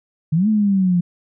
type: exponential two-way sweep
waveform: sine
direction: up then down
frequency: 147.9 to 220 to 172.5 Hz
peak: -13 dBFS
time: 0.32-1.01 s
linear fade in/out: 10 ms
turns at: 0.48 s
effects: none